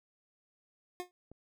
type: tone with exponential decay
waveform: 25% pulse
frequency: 359.1 Hz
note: F4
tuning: 48 cents sharp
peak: -30 dBFS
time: 1-1.11 s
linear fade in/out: 0 ms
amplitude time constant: 22 ms
type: click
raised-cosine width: 2 ms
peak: -38 dBFS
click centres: 1.316 s
effects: none